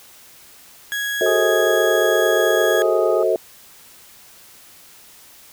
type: tone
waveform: 35% pulse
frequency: 1661.2 Hz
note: G#6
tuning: in tune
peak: -20 dBFS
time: 0.92-2.82 s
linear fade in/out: 0 ms
type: chord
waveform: sine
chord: F# diminished seventh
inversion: none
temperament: just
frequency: 370 / 444 / 532.8 / 639.4 Hz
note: F#4 / A4 / C5 / Eb5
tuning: 0 / +16 / +31 / +47 cents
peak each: -21 / -20 / -22 / -20 dBFS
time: 1.21-3.36 s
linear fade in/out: 2 ms
type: harmonic tone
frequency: 415.3 Hz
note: G#4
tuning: in tune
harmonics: 1 / 2 / 3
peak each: -25 / -31 / -28 dBFS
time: 1.26-3.23 s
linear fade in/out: 2 ms
effects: white hiss -46 dBFS RMS until 5.52 s